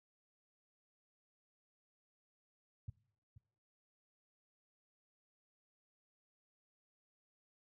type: tone with echo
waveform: sine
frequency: 105 Hz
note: G#2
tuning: 19 cents sharp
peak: -39 dBFS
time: 2.88-2.9 s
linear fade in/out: 5 ms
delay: 480 ms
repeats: 1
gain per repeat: -14 dB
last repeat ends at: 3.38 s
effects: noise-tail reverb RT60 0.6 s tail -21 dB re dry